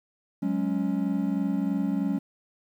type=chord; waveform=triangle; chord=F# suspended second; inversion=none; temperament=just; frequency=185 / 208.1 / 277.5 Hz; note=F#3 / G#3 / C#4; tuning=0 / +4 / +2 cents; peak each=-27 / -27 / -26 dBFS; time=0.42-2.19 s; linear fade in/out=10 ms; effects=10-bit